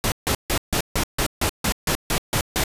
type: noise bursts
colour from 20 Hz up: pink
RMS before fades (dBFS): -21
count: 12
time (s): 0.04-2.638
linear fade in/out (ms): 0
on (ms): 79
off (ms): 150
effects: resampled to 32000 Hz